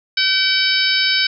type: harmonic tone with a mistuned harmonic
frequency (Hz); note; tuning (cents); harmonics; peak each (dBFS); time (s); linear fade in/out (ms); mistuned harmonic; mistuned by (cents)
765; G5; -42; 2 / 3 / 4 / 5 / 6 / 7; -21 / -21 / -21 / -21 / -21 / -21; 0.17-1.27; 5; 7; -42
effects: none